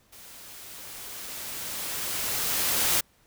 white noise with level ramp, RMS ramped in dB -48 to -23 dBFS, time 0.12-3.01 s, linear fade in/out 10 ms, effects pink hiss -63 dBFS RMS until 3.26 s

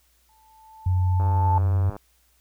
sine tone with exponential growth, 880 Hz, A5, in tune, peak -19 dBFS, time 0.29-1.58 s, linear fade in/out 1 ms, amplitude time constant 280 ms
sine tone with pitch glide, 91.4 to 92.78 Hz, F#2 to F#2, -21 to +5 cents, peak -18 dBFS, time 0.86-1.9 s, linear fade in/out 5 ms, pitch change +26 cents, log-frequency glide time 1.59-1.78 s
click train, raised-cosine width 1 ms, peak -23 dBFS, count 79, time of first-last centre 1.2-1.965 s, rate 102 Hz
effects added 60 Hz sine -64 dBFS peak until 2.4 s + white hiss -64 dBFS RMS until 2.4 s

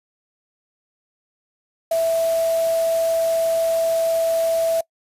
sine tone in noise, 659.3 Hz, E5, in tune, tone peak -16 dBFS, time 1.91-4.81 s, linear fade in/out 5 ms, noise white, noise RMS -34 dBFS, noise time 1.91-4.81 s, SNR +15 dB, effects noise-tail reverb RT60 0.1 s tail -24 dB re dry + resampled to 32000 Hz

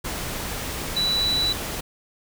sine tone in noise, 3951 Hz, B7, in tune, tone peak -20 dBFS, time 0.96-1.53 s, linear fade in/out 10 ms, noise pink, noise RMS -30 dBFS, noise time 0.04-1.81 s, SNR +7 dB, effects none

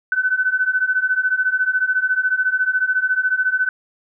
sine beating tone pair, 1503 / 1517 Hz, F#6 / F#6, +27 / +43 cents, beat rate 14 Hz, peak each -20 / -18 dBFS, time 0.12-3.69 s, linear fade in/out 2 ms, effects none

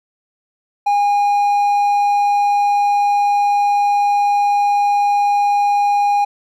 triangle tone, 816 Hz, G#5, 31 cents flat, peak -10 dBFS, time 0.86-6.25 s, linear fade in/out 10 ms, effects none

